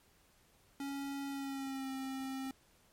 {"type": "tone with pitch glide", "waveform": "square", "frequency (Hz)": [278.1, 266], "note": ["C#4", "C4"], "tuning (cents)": [6, 29], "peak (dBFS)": -39, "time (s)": [0.8, 2.51], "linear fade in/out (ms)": 2, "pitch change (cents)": -77, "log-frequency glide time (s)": [1.28, 1.9], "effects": ["pink hiss -68 dBFS RMS until 2.92 s", "MP3 64 kbps"]}